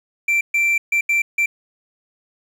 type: tone bursts at uneven times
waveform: triangle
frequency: 2349 Hz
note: D7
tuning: in tune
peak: -13 dBFS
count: 5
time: 0.28-0.41 / 0.54-0.78 / 0.92-1.01 / 1.09-1.22 / 1.38-1.46 s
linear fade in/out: 5 ms
effects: 8-bit